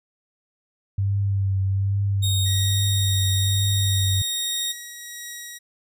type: tone with vibrato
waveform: sine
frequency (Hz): 98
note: G2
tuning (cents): 0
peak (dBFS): -19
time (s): 0.98-4.22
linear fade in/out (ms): 5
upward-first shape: triangle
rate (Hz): 1.2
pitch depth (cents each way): 39
type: tone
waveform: sawtooth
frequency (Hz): 3721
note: A#7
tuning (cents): -4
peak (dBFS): -21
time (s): 2.22-4.73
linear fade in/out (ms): 20
type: tone with tremolo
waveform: 10% pulse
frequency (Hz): 1907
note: A#6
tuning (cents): +39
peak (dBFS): -24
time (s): 2.45-5.59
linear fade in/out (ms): 20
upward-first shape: triangle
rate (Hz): 1.5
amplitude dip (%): 35
effects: none